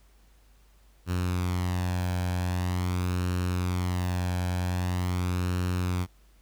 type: tone with flanger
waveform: sawtooth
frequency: 90.1 Hz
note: F#2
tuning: 45 cents flat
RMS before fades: -28 dBFS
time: 1.06-6.07 s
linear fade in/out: 50 ms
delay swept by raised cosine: 0.72 to 1.25 ms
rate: 0.44 Hz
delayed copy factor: +0.55
effects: added 50 Hz sine -56 dBFS peak until 6.41 s + pink hiss -65 dBFS RMS until 6.41 s